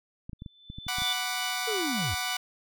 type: clicks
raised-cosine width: 5 ms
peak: -27 dBFS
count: 9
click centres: 0.295 / 0.332 / 0.421 / 0.462 / 0.701 / 0.785 / 0.867 / 0.985 / 1.02 s
type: tone with exponential growth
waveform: sine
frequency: 3520 Hz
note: A7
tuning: in tune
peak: -26 dBFS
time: 0.39-1.13 s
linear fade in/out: 5 ms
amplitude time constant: 160 ms
type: chord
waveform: 10% pulse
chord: B minor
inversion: second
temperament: equal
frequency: 740 / 987.8 / 1174.7 Hz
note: F#5 / B5 / D6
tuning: 0 / 0 / 0 cents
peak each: -23 / -28 / -26 dBFS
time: 0.88-2.37 s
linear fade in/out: 5 ms
type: linear sweep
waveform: triangle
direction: down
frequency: 464.8 to 65.7 Hz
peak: -28 dBFS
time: 1.67-2.15 s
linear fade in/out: 10 ms
effects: none